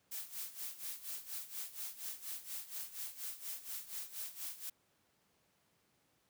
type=noise with tremolo; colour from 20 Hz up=blue; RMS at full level=-42 dBFS; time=0.11-4.7 s; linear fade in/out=10 ms; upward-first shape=sine; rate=4.2 Hz; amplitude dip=80%; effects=pink hiss -75 dBFS RMS until 6.29 s + high-pass 100 Hz 12 dB/octave